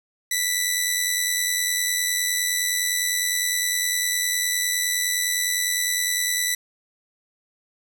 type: tone with amplitude modulation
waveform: 10% pulse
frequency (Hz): 1975.5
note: B6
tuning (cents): 0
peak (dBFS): -10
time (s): 0.31-6.55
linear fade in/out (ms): 5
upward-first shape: sine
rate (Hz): 89.8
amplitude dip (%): 45
effects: none